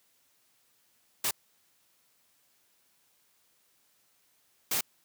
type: noise bursts at uneven times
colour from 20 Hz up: white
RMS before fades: -29 dBFS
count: 2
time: 1.24-1.31 / 4.71-4.81 s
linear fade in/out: 5 ms
effects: white hiss -69 dBFS RMS until 5.04 s + high-pass 80 Hz 12 dB/octave